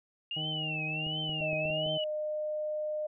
sine tone with vibrato, 2794 Hz, F7, in tune, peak -33 dBFS, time 0.31-2.04 s, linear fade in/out 2 ms, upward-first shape triangle, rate 1.4 Hz, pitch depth 190 cents each way
harmonic tone, 155.56 Hz, D#3, in tune, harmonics 1 / 2 / 3 / 4 / 5, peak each -37 / -44 / -50 / -47 / -46 dBFS, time 0.36-1.98 s, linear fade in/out 10 ms
clicks, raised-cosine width 2 ms, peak -31 dBFS, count 7, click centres 1.067 / 1.294 / 1.407 / 1.531 / 1.655 / 1.703 / 1.863 s
sine tone with pitch glide, 622.3 to 608.8 Hz, D#5 to D#5, 0 to -38 cents, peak -31 dBFS, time 1.41-3.07 s, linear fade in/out 10 ms, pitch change -38 cents, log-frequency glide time 1.95-2.1 s
effects none

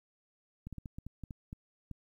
clicks, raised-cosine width 5 ms, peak -30 dBFS, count 10, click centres 0.67 / 0.727 / 0.783 / 0.858 / 0.985 / 1.066 / 1.237 / 1.308 / 1.529 / 1.913 s, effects 11-bit

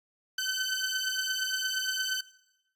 15% pulse beating tone pair, 1522 / 1530.6 Hz, F#6 / G6, +48 / -42 cents, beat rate 8.6 Hz, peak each -26 / -25 dBFS, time 0.38-2.21 s, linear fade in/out 5 ms, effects noise-tail reverb RT60 0.9 s tail -18 dB re dry + resampled to 32000 Hz

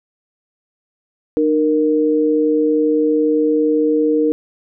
sine tone pair together, 303.9 / 466.2 Hz, D#4 / A#4, -41 / 0 cents, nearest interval perfect fifth, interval 741 cents, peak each -15 dBFS, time 1.37-4.32 s, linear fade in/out 0 ms, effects none

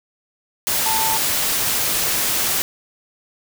sine tone in noise, 890 Hz, A5, 20 cents sharp, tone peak -21 dBFS, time 0.86-1.17 s, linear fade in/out 0 ms, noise white, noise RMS -20 dBFS, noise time 0.67-2.62 s, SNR -4 dB, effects none

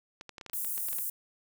clicks, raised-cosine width 0.2 ms, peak -26 dBFS, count 12, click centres 0.211 / 0.293 / 0.382 / 0.412 / 0.463 / 0.498 / 0.534 / 0.647 / 0.779 / 0.886 / 0.93 / 0.986 s
white high-pass noise, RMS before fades -34 dBFS, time 0.53-1.1 s, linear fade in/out 5 ms, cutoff 9200 Hz, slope 24 dB/octave
effects none

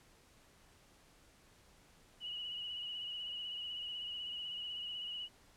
sine tone with vibrato, 2919 Hz, F#7, 24 cents flat, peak -40 dBFS, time 2.2-5.29 s, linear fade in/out 50 ms, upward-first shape sine, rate 16 Hz, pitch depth 36 cents each way, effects pink hiss -65 dBFS RMS until 5.56 s + low-pass 11000 Hz 12 dB/octave

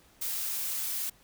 blue noise, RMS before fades -33 dBFS, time 0.21-1.1 s, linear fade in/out 10 ms, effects pink hiss -61 dBFS RMS until 1.23 s

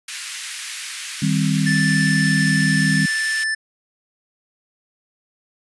pink high-pass noise, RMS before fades -30 dBFS, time 0.08-3.44 s, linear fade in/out 5 ms, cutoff 1700 Hz, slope 24 dB/octave
sine chord, C minor, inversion first, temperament equal, 155.56 / 196 / 261.6 Hz, Eb3 / G3 / C4, 0 / 0 / 0 cents, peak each -19 / -20 / -23 dBFS, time 1.22-3.06 s, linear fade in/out 5 ms
square tone, 1760 Hz, A6, in tune, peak -20 dBFS, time 1.66-3.55 s, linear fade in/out 10 ms
effects resampled to 24000 Hz

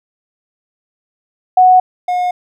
sine / triangle tone pair in turn, 738 / 720.3 Hz, F#5 / F#5, -5 / -47 cents, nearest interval unison, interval 42 cents, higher first, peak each -4 / -11 dBFS, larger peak first, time 1.57-1.8 / 2.08-2.31 s, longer neither, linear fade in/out 5 ms, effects none

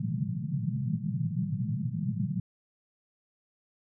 pink band-pass noise, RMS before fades -31 dBFS, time 0-2.4 s, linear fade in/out 5 ms, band 110 to 210 Hz, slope 96 dB/octave, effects none

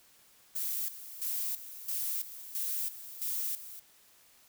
violet noise with tremolo, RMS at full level -34 dBFS, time 0.55-3.8 s, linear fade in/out 10 ms, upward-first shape square, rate 1.5 Hz, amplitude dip 75%, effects white hiss -62 dBFS RMS until 4.48 s

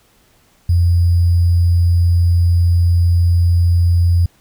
sine tone with sample-and-hold, 86.5 Hz, F2, 16 cents flat, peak -9 dBFS, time 0.69-4.26 s, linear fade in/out 5 ms, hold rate 4900 Hz, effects pink hiss -54 dBFS RMS until 4.4 s

